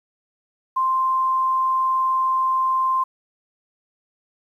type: tone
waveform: sine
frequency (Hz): 1046.5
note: C6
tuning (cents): 0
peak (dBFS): -17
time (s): 0.76-3.04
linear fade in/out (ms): 10
effects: 9-bit